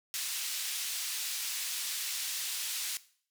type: band-pass noise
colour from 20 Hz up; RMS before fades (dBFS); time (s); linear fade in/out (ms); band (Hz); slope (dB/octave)
pink; -36; 0.14-2.97; 0; 3300 to 16000; 12
effects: noise-tail reverb RT60 0.5 s tail -17 dB re dry